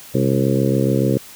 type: harmonic tone with a mistuned harmonic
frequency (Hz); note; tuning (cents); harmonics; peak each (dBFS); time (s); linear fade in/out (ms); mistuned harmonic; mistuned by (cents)
67; C2; +42; 2 / 3 / 4 / 5 / 6 / 7 / 8; -19 / -21 / -22 / -23 / -24 / -24 / -25; 0.14-1.18; 10; 2; -79
effects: white hiss -40 dBFS RMS until 1.35 s